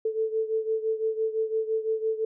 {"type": "beating tone pair", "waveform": "sine", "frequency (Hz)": [440, 445.9], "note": ["A4", "A4"], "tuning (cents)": [0, 23], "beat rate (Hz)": 5.9, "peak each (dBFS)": [-26, -30], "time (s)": [0.05, 2.25], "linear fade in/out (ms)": 5, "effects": []}